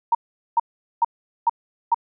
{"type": "tone bursts", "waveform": "sine", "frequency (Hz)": 932.3, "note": "A#5", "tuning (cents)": 0, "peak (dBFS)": -13, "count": 5, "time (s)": [0.12, 1.945], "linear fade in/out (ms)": 5, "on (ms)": 29, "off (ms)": 420, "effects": []}